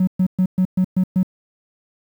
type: tone bursts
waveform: triangle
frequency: 185 Hz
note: F#3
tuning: in tune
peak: -10 dBFS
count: 7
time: 0-1.231 s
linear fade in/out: 5 ms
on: 73 ms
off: 120 ms
effects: tanh soft clip ceiling -9 dBFS + 8-bit